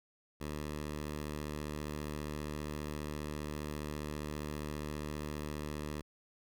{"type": "tone", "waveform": "10% pulse", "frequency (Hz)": 74.9, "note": "D2", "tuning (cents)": 35, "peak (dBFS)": -30, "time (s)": [0.4, 6.02], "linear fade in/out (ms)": 20, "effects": []}